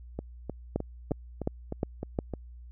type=two click trains; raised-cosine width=2 ms; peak=-14 / -20 dBFS; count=5 / 8; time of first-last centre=0.76-2.189 / 0.19-2.337 s; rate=2.8 / 3.26 Hz; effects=added 60 Hz sine -44 dBFS peak until 2.71 s